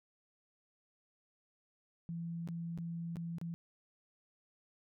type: tone with dropouts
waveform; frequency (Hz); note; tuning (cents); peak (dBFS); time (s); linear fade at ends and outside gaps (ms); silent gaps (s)
sine; 168.2; E3; +35; -38; 2.09-3.54; 0; 2.475-2.487 / 2.776-2.786 / 3.158-3.168 / 3.384-3.414
effects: none